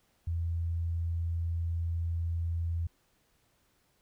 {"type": "tone", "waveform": "sine", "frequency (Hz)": 84, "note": "E2", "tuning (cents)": 33, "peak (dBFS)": -29, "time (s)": [0.27, 2.87], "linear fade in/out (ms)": 5, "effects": ["pink hiss -71 dBFS RMS until 4.01 s"]}